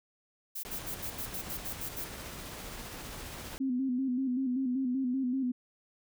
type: noise bursts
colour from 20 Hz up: violet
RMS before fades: -38 dBFS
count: 10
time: 0.55-2.047 s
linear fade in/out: 10 ms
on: 84 ms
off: 73 ms
type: noise with tremolo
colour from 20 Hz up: pink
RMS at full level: -42 dBFS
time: 0.65-3.58 s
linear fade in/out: 0 ms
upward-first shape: triangle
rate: 15 Hz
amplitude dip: 25%
type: tone with vibrato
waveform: sine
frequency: 257.6 Hz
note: C4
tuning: 27 cents flat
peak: -28 dBFS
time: 3.6-5.52 s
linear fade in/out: 10 ms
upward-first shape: square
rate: 5.2 Hz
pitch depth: 62 cents each way
effects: none